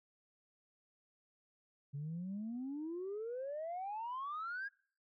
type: exponential sweep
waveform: sine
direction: up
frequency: 137.7 to 1664 Hz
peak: -38 dBFS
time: 1.93-4.69 s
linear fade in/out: 20 ms
effects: noise-tail reverb RT60 0.5 s tail -25 dB re dry + tanh soft clip ceiling -36 dBFS